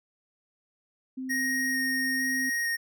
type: tone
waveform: sine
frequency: 260 Hz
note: C4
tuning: 11 cents flat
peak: -32 dBFS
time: 1.17-2.5 s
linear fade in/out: 10 ms
type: tone with vibrato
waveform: square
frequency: 1864.7 Hz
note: A#6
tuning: in tune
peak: -27 dBFS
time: 1.29-2.77 s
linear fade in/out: 20 ms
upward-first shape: square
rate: 1.1 Hz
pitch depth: 8 cents each way
effects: none